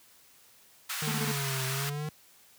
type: high-pass noise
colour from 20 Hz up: pink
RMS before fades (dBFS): -35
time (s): 0.89-1.9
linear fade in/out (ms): 10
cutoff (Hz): 1100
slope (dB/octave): 24
type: exponential two-way sweep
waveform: square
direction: down then up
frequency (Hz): 154.1 to 130.6 to 154.1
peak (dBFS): -33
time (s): 1.02-2.09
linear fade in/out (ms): 2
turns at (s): 1.65
type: tone bursts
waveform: 35% pulse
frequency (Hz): 220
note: A3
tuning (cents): 0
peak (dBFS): -30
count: 4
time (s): 1.07-1.318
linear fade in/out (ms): 5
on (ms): 47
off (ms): 20
effects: white hiss -59 dBFS RMS until 2.58 s + high-pass 60 Hz 12 dB/octave